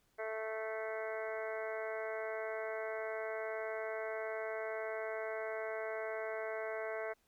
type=harmonic tone with a mistuned harmonic; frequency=219.8 Hz; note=A3; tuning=2 cents flat; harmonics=2 / 3 / 4 / 5 / 6 / 7 / 8 / 9 / 10; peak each=-42 / -41 / -52 / -51 / -52 / -48 / -56 / -49 / -52 dBFS; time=0.18-7.14 s; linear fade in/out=20 ms; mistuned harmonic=10; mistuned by=-17 cents; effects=pink hiss -75 dBFS RMS until 7.27 s